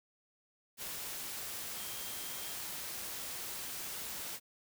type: tone in noise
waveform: sine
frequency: 3213 Hz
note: G7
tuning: 42 cents sharp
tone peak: -52 dBFS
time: 1.74-2.56 s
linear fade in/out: 50 ms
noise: white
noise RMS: -42 dBFS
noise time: 0.77-4.4 s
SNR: -13 dB
effects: none